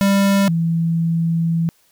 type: tone pair in turn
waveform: square / sine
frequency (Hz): 197.7 / 165.84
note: G3 / E3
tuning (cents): +15 / +11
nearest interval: minor third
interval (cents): 304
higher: first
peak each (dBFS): -13 / -15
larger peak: first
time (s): 0.01-0.48 / 0.48-1.69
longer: second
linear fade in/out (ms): 0
effects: white hiss -58 dBFS RMS until 1.91 s